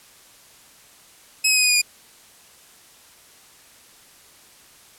15% pulse tone with pitch steps, 2562 / 2536 / 2509 / 2483 / 2458 / 2432 Hz, E7 / D#7 / D#7 / D#7 / D#7 / D#7, -50 / +32 / +14 / -4 / -22 / -40 cents, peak -8 dBFS, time 1.44-1.818 s, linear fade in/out 10 ms, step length 63 ms, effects white hiss -50 dBFS RMS until 4.98 s + low-pass 12000 Hz 12 dB/octave

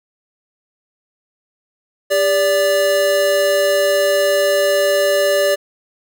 square tone pair together, 400.3 / 580 Hz, G4 / D5, +36 / -22 cents, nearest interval tritone, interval 642 cents, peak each -21 / -14 dBFS, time 2.1-5.56 s, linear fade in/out 20 ms, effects none

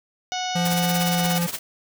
harmonic tone, 735 Hz, F#5, 12 cents flat, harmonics 1 / 2 / 3 / 4 / 5 / 6 / 7 / 8 / 9, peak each -27 / -36 / -36 / -33 / -35 / -40 / -37 / -36 / -43 dBFS, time 0.32-1.38 s, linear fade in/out 0 ms
square tone with pitch glide, 173.2 to 172.2 Hz, F3 to F3, -14 to -24 cents, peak -22 dBFS, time 0.55-1.47 s, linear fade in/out 10 ms, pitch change -10 cents, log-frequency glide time 1.08-1.33 s
white noise with tremolo, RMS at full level -27 dBFS, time 0.65-1.59 s, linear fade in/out 5 ms, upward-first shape sine, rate 17 Hz, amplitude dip 80%
effects none

